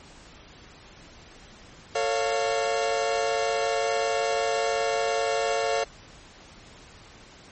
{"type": "chord", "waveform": "40% pulse", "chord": "A augmented", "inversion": "none", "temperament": "equal with one note detuned", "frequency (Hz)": [448.7, 554.4, 698.5], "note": ["A4", "C#5", "E#5"], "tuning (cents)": [34, 0, 0], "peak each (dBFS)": -27, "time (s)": [1.95, 5.84], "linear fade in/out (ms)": 5, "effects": ["pink hiss -49 dBFS RMS until 7.51 s", "MP3 32 kbps"]}